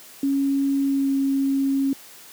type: tone with pitch glide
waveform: sine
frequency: 276.1 to 273.1 Hz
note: C#4 to C#4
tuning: -7 to -26 cents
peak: -18 dBFS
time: 0.23-1.93 s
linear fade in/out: 2 ms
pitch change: -19 cents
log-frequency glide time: 0.83-1.14 s
effects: white hiss -45 dBFS RMS until 2.32 s + high-pass 150 Hz 12 dB/octave